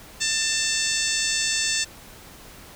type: harmonic tone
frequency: 891 Hz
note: A5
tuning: 22 cents sharp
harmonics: 2 / 3 / 4 / 5 / 6 / 7 / 8 / 9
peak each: -30 / -30 / -30 / -30 / -30 / -30 / -30 / -30 dBFS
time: 0.2-1.85 s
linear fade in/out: 20 ms
effects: pink hiss -45 dBFS RMS until 2.75 s